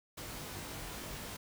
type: noise with comb filter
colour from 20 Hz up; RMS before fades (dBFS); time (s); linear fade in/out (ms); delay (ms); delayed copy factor
pink; -44; 0.17-1.37; 10; 20; +0.7
effects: none